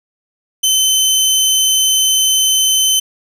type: tone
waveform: 20% pulse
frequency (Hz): 3066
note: G7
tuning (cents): -39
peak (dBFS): -5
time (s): 0.63-3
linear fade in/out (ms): 10
effects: none